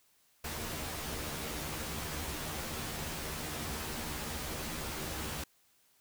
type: noise with comb filter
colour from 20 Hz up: pink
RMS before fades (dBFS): -39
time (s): 0.44-5.44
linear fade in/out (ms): 5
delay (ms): 13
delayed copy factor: +0.7
effects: white hiss -69 dBFS RMS until 6 s